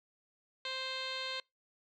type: tone with low-pass filter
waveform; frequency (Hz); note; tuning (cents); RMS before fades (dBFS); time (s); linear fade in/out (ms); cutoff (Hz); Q
10% pulse; 523.3; C5; 0; -39; 0.65-1.4; 2; 4200; 6.7
effects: noise-tail reverb RT60 0.2 s tail -24 dB re dry